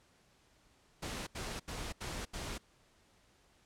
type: noise bursts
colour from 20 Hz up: pink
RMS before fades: -41 dBFS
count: 5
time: 1.02-2.582 s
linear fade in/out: 10 ms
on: 250 ms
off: 78 ms
effects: pink hiss -68 dBFS RMS until 3.65 s + low-pass 9000 Hz 12 dB/octave